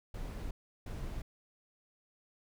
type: noise bursts at uneven times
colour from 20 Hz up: brown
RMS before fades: -40 dBFS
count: 2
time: 0.14-0.51 / 0.86-1.22 s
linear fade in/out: 5 ms
effects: none